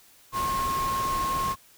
sine tone in noise, 1076 Hz, C6, 48 cents sharp, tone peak -25 dBFS, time 0.32-1.56 s, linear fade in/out 50 ms, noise pink, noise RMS -34 dBFS, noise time 0.32-1.56 s, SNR +6 dB, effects white hiss -56 dBFS RMS until 1.77 s

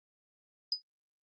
sine tone with exponential decay, 4978 Hz, D#8, in tune, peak -24 dBFS, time 0.72-0.82 s, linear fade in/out 2 ms, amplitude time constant 20 ms, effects Opus 24 kbps

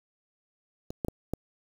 clicks, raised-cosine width 2 ms, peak -23 / -16 / -17 / -16 dBFS, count 4, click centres 0.905 / 1.048 / 1.084 / 1.336 s, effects 7-bit

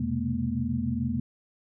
sine tone cluster, 84.6 / 126.3 / 133 / 214.3 / 236.9 Hz, E2 / B2 / C3 / A3 / A#3, +45 / +39 / +29 / -45 / +28 cents, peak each -34 / -33 / -37 / -32 / -29 dBFS, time 0-1.2 s, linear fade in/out 5 ms, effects none

